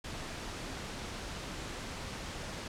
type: noise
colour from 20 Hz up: pink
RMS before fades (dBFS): -41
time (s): 0.04-2.68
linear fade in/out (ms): 5
effects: low-pass 7000 Hz 12 dB/octave